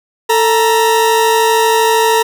40% pulse tone pair together, 444.8 / 942.5 Hz, A4 / A#5, +19 / +19 cents, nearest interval octave + minor second, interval 1300 cents, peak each -11 dBFS, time 0.29-2.23 s, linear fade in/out 10 ms, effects none

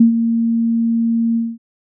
sine tone with ADSR envelope, 229.9 Hz, A#3, 24 cents flat, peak -4 dBFS, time 0-1.58 s, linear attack 7 ms, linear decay 110 ms, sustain -9 dB, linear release 220 ms, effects none

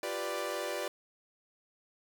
sawtooth chord, G dominant seventh, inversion third, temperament equal, 349.2 / 392 / 493.9 / 587.3 Hz, F4 / G4 / B4 / D5, 0 / 0 / 0 / 0 cents, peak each -38 / -37 / -36 / -33 dBFS, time 0.03-0.88 s, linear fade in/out 2 ms, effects none

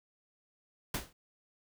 pink noise with exponential decay, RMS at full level -30 dBFS, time 0.94-1.13 s, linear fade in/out 5 ms, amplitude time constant 41 ms, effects none

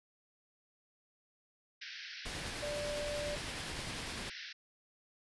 pink band-pass noise, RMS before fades -47 dBFS, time 1.81-4.53 s, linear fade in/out 10 ms, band 1500 to 5600 Hz, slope 96 dB/octave
pink noise with tremolo, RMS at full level -42 dBFS, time 2.25-4.3 s, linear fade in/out 10 ms, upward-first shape sine, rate 9.9 Hz, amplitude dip 25%
sine tone, 588 Hz, D5, 2 cents sharp, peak -37 dBFS, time 2.62-3.36 s, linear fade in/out 10 ms
effects resampled to 24000 Hz

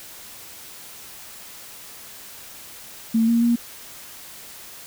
sine tone with pitch steps, 225.8 / 232.8 / 236.2 Hz, A3 / A#3 / A#3, +45 / -2 / +23 cents, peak -15 dBFS, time 3.14-3.56 s, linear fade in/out 10 ms, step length 140 ms, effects white hiss -41 dBFS RMS until 4.86 s

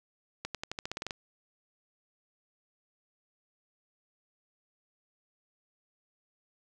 accelerating click train, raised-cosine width 0.2 ms, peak -18 dBFS, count 11, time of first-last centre 0.45-1.108 s, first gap 97 ms, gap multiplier 0.91, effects none

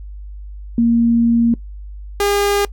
sine / sawtooth tone pair in turn, 233.1 / 405.3 Hz, A#3 / G#4, 0 / -42 cents, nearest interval minor seventh, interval 958 cents, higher second, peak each -10 dBFS, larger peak neither, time 0.78-1.54 / 2.2-2.65 s, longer first, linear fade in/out 2 ms, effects noise-tail reverb RT60 0.1 s tail -21 dB re dry + added 50 Hz sine -29 dBFS peak until 2.72 s

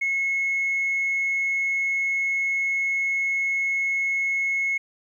sine tone, 2180 Hz, C#7, 29 cents flat, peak -20 dBFS, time 0.01-4.78 s, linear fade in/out 10 ms, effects tanh soft clip ceiling -18 dBFS + 10-bit

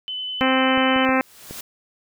sine tone with vibrato, 3020 Hz, F#7, 35 cents sharp, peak -26 dBFS, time 0.08-1.05 s, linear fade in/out 0 ms, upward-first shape sine, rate 10 Hz, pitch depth 12 cents each way
harmonic tone, 261.5 Hz, C4, 1 cent flat, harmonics 1 / 2 / 3 / 4 / 5 / 6 / 7 / 8 / 9 / 10, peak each -20 / -23 / -25 / -26 / -27 / -28 / -28 / -29 / -30 / -30 dBFS, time 0.41-1.21 s, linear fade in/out 0 ms
clicks, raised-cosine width 2 ms, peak -21 dBFS, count 4, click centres 0.776 / 0.962 / 1.091 / 1.51 s
white noise with exponential growth, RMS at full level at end -33 dBFS, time 0.92-1.61 s, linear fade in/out 5 ms, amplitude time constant 150 ms
effects none

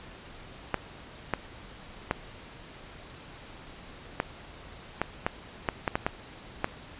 clicks, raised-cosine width 0.5 ms, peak -10 dBFS, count 11, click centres 0.743 / 1.337 / 2.111 / 4.201 / 5.016 / 5.265 / 5.688 / 5.878 / 5.955 / 6.065 / 6.644 s, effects pink hiss -47 dBFS RMS until 6.99 s + resampled to 8000 Hz

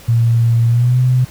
sine tone with pitch glide, 116.3 to 126.83 Hz, A#2 to B2, -4 to +46 cents, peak -9 dBFS, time 0.08-1.25 s, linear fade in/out 10 ms, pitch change +150 cents, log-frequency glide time 0.67-0.99 s, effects pink hiss -39 dBFS RMS until 1.3 s

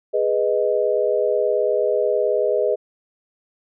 sine chord, G# minor, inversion none, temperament equal, 415.3 / 493.9 / 622.3 Hz, G#4 / B4 / D#5, 0 / 0 / 0 cents, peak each -21 dBFS, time 0.13-2.76 s, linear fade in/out 20 ms, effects none

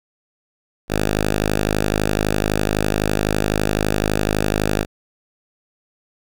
5% pulse tone, 51.91 Hz, G#1, in tune, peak -6 dBFS, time 0.88-4.86 s, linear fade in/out 50 ms, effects none

